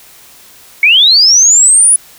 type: linear sweep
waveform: sine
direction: up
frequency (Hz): 2176 to 10000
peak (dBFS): -3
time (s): 0.83-1.96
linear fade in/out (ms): 2
effects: white hiss -39 dBFS RMS until 2.18 s